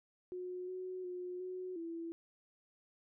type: tone with pitch steps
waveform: sine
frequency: 363 / 369.4 / 360.2 / 367.8 / 333.1 Hz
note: F#4 / F#4 / F#4 / F#4 / E4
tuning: -33 / -3 / -46 / -10 / +18 cents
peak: -40 dBFS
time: 0.32-2.12 s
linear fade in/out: 0 ms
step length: 360 ms
effects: none